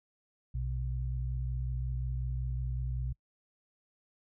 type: tone pair together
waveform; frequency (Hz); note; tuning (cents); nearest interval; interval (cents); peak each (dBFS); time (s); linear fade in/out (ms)
sine; 60.34 / 125.8; B1 / B2; -40 / +32; octave + minor second; 1272; -33 / -36; 0.54-3.13; 10
effects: noise-tail reverb RT60 0.1 s tail -25 dB re dry